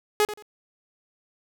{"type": "tone with echo", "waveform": "sawtooth", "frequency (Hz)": 420.2, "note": "G#4", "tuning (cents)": 20, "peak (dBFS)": -14, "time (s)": [0.2, 0.25], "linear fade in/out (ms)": 0, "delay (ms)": 87, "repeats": 2, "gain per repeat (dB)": -13, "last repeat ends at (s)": 0.424, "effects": []}